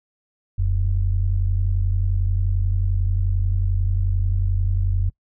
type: tone pair together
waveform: sine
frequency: 41.2 / 92.5 Hz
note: E1 / F#2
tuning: 0 / 0 cents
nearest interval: octave + major second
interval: 1400 cents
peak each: -20 dBFS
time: 0.58-5.1 s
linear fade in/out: 10 ms
effects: noise-tail reverb RT60 0.1 s tail -24 dB re dry